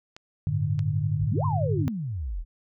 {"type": "clicks", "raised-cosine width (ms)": 0.2, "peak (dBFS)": -25, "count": 2, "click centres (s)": [0.165, 0.792]}
{"type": "chord", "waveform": "sine", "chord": "G suspended second", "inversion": "none", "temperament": "equal with one note detuned", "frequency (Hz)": [98, 110, 148.45], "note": ["G2", "A2", "D3"], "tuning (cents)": [0, 0, 19], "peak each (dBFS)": [-28, -28, -26], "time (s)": [0.47, 1.88], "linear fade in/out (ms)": 0}
{"type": "exponential two-way sweep", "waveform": "sine", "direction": "up then down", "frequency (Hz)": [34.65, 1083, 34.65], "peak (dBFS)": -28, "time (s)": [1.19, 2.45], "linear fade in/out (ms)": 50, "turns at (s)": 1.45}
{"effects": []}